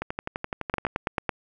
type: two click trains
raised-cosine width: 0.5 ms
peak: -14 / -9 dBFS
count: 11 / 6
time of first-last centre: 0.02-0.867 / 0.74-1.292 s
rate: 11.8 / 9.05 Hz
effects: none